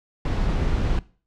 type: noise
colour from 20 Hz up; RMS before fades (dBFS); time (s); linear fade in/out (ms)
brown; -22; 0.25-0.99; 2
effects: noise-tail reverb RT60 0.4 s tail -20 dB re dry + low-pass 5000 Hz 12 dB/octave